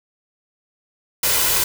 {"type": "noise with comb filter", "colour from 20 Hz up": "white", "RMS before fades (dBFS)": -18, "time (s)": [1.23, 1.64], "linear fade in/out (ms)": 5, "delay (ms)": 2, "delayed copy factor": 0.5, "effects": []}